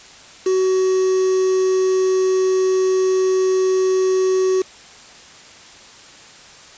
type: tone with quantisation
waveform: triangle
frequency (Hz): 375.4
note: F#4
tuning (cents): +25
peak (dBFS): -12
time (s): 0.46-4.62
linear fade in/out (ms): 5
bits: 5
effects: white hiss -42 dBFS RMS until 6.77 s + resampled to 16000 Hz